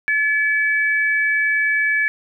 sine tone pair together, 1720.2 / 2291 Hz, A6 / D7, -40 / -44 cents, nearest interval perfect fourth, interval 496 cents, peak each -17 / -20 dBFS, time 0.08-2.08 s, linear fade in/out 0 ms, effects none

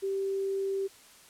sine tone, 390 Hz, G4, 9 cents flat, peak -28 dBFS, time 0.02-0.88 s, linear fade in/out 20 ms, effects white hiss -55 dBFS RMS until 1.29 s + low-pass 11000 Hz 12 dB/octave

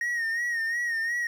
triangle tone with vibrato, 1864.7 Hz, A#6, in tune, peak -24 dBFS, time 0.01-1.27 s, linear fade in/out 2 ms, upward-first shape sine, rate 2.8 Hz, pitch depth 60 cents each way, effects 10-bit

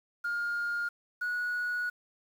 sine tone pair in turn, 1415 / 1460.7 Hz, F6 / F#6, +22 / -23 cents, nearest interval minor second, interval 55 cents, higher second, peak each -28 dBFS, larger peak neither, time 0.24-0.89 / 1.21-1.9 s, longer second, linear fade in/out 10 ms, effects tanh soft clip ceiling -26 dBFS + 9-bit

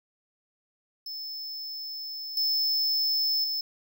square tone with level steps, 5250 Hz, E8, 8 cents flat, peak -35 / -24 / -28 dBFS, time 1.06-3.61 s, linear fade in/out 5 ms, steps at 2.37 / 3.44 s, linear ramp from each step 2 ms, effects none

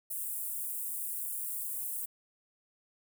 white high-pass noise, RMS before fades -37 dBFS, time 0.1-2.06 s, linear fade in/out 10 ms, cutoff 8400 Hz, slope 48 dB/octave, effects none

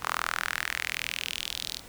sawtooth tone with high-pass filter sweep, 41.2 Hz, E1, in tune, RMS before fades -33 dBFS, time 0.01-1.81 s, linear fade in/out 50 ms, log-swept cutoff 1100 to 4200 Hz, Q 3, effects pink hiss -48 dBFS RMS until 1.88 s

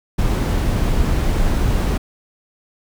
brown noise, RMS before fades -17 dBFS, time 0.18-1.98 s, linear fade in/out 10 ms, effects none

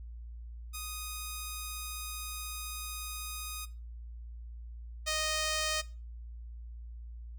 5% pulse tone pair in turn, 1244.5 / 621.1 Hz, D#6 / D#5, 0 / -3 cents, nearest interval octave, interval 1203 cents, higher first, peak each -27 / -19 dBFS, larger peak second, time 0.73-3.66 / 5.06-5.82 s, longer first, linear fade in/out 20 ms, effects noise-tail reverb RT60 0.3 s tail -18 dB re dry + added 58 Hz sine -42 dBFS peak until 7.38 s

